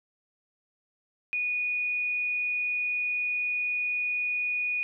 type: tone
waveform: sine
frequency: 2464 Hz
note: D#7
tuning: 17 cents flat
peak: -26 dBFS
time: 1.33-4.83 s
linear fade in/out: 0 ms
effects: none